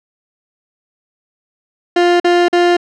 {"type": "tone bursts", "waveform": "30% pulse", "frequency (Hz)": 350.5, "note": "F4", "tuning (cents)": 6, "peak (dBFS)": -6, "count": 3, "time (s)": [1.96, 2.768], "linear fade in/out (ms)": 5, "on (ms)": 240, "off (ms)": 44, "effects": ["low-pass 4000 Hz 12 dB/octave"]}